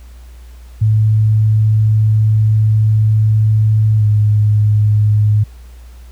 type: tone with pitch glide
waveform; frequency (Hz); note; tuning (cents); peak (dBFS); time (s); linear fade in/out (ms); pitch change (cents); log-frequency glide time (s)
sine; 108.3 to 105.58; A2 to G#2; -27 to +29; -8; 0.81-5.44; 10; -44; 3.98-4.03
effects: added 60 Hz sine -33 dBFS peak until 6.11 s + pink hiss -49 dBFS RMS until 6.11 s